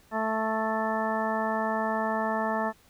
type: harmonic tone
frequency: 220 Hz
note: A3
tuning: in tune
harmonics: 1 / 2 / 3 / 4 / 5 / 6 / 8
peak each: -32 / -36 / -31 / -31 / -35 / -37 / -35 dBFS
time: 0.11-2.73 s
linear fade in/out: 50 ms
effects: pink hiss -60 dBFS RMS until 2.89 s